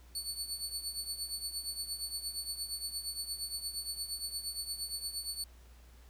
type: tone with tremolo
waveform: 25% pulse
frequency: 4460 Hz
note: C#8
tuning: 10 cents sharp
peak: -29 dBFS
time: 0.15-5.44 s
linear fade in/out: 2 ms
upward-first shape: triangle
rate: 8.6 Hz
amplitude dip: 80%
effects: added 60 Hz sine -54 dBFS peak until 6.09 s + pink hiss -64 dBFS RMS until 6.09 s